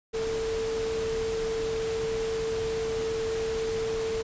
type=tone in noise; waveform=sine; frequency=447.5 Hz; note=A4; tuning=29 cents sharp; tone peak=-27 dBFS; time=0.13-4.23 s; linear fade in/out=20 ms; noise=pink; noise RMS=-37 dBFS; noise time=0.13-4.23 s; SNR=+7 dB; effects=resampled to 16000 Hz